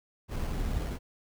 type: noise with sample-and-hold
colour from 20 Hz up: brown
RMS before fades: -32 dBFS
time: 0.28-0.99 s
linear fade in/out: 50 ms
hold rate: 3675 Hz
effects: none